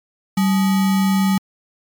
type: tone with sample-and-hold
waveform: sine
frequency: 192.9 Hz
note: G3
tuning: 28 cents flat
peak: -13 dBFS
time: 0.37-1.38 s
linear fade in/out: 5 ms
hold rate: 1050 Hz
effects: MP3 96 kbps